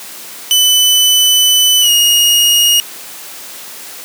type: tone with pitch glide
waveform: sawtooth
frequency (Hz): 3000 to 2869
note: F#7 to F7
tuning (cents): +23 to +46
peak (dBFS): -4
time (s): 0.51-2.8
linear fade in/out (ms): 0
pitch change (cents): -77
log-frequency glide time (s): 1.81-1.9
effects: white hiss -30 dBFS RMS until 4.04 s + high-pass 200 Hz 12 dB/octave